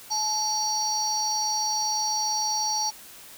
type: tone cluster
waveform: sine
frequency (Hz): 858 / 4516 / 5720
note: A5 / C#8 / F8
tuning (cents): -44 / +31 / +41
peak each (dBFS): -28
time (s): 0.1-2.91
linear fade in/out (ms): 20
effects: white hiss -46 dBFS RMS until 3.37 s